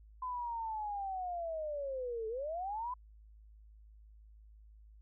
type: linear two-way sweep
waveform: sine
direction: down then up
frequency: 1020 to 432.5 to 1020 Hz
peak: -36 dBFS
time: 0.22-2.94 s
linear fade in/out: 5 ms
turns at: 2.28 s
effects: added 53 Hz sine -55 dBFS peak until 5.01 s